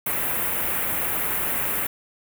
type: band-stop noise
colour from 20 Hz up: white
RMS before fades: -25 dBFS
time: 0.06-1.87 s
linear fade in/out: 5 ms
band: 2500 to 11000 Hz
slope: 24 dB/octave
effects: none